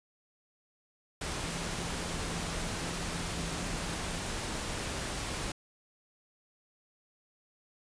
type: tone in noise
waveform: sine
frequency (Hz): 169.2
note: E3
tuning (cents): +45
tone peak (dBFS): -42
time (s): 1.43-4.2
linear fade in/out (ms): 5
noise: pink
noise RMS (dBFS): -36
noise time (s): 1.21-5.52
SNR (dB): -9
effects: resampled to 22050 Hz